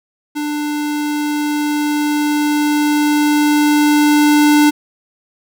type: tone with level ramp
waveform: square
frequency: 296.7 Hz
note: D4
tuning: 18 cents sharp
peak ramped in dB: -19 to -8 dBFS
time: 0.35-4.71 s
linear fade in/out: 20 ms
effects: none